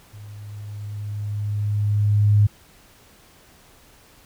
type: tone with level ramp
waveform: sine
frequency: 103.83 Hz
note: G#2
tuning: in tune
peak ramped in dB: -37 to -11 dBFS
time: 0.13-2.47 s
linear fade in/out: 10 ms
effects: pink hiss -52 dBFS RMS until 4.25 s

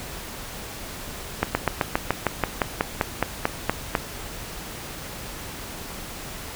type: slowing click train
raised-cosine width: 0.5 ms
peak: -4 dBFS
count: 15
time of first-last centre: 1.43-3.952 s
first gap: 120 ms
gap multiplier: 1.06
effects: pink hiss -36 dBFS RMS until 6.55 s

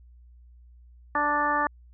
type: harmonic tone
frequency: 293.7 Hz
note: D4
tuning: in tune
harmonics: 1 / 2 / 3 / 4 / 5 / 6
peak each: -34 / -33 / -27 / -26 / -34 / -29 dBFS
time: 1.15-1.67 s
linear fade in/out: 2 ms
effects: added 60 Hz sine -49 dBFS peak until 1.93 s

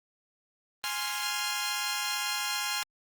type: chord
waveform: 10% pulse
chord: F minor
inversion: first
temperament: equal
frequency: 830.6 / 1046.5 / 1396.9 Hz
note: Ab5 / C6 / F6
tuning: 0 / 0 / 0 cents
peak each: -26 dBFS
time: 0.84-2.83 s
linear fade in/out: 0 ms
effects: Opus 32 kbps

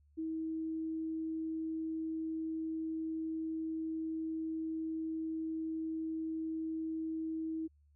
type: tone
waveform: sine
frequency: 320.6 Hz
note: E4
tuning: 48 cents flat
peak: -35 dBFS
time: 0.17-7.68 s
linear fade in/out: 20 ms
effects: added 73 Hz sine -64 dBFS peak until 7.95 s

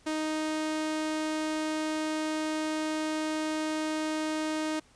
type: tone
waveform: sawtooth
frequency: 311.1 Hz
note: D#4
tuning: in tune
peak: -25 dBFS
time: 0.06-4.8 s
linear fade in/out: 10 ms
effects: pink hiss -61 dBFS RMS until 4.95 s + resampled to 22050 Hz

